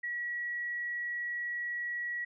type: tone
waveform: sine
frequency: 1924 Hz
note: B6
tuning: 46 cents flat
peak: -33 dBFS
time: 0.03-2.25 s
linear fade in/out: 10 ms
effects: none